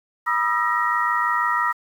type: tone cluster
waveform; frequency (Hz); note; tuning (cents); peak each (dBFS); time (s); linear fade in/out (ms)
sine; 970 / 1227 / 1333 / 1891; B5 / D#6 / E6 / A#6; -31 / -25 / +19 / +24; -24; 0.26-1.73; 20
effects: 8-bit